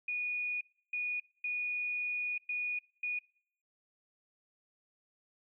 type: tone bursts at uneven times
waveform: sine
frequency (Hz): 2459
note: D#7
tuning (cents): -21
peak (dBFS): -32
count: 5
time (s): 0.08-0.61 / 0.93-1.2 / 1.44-2.38 / 2.49-2.79 / 3.03-3.19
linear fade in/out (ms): 5
effects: noise-tail reverb RT60 0.6 s tail -24 dB re dry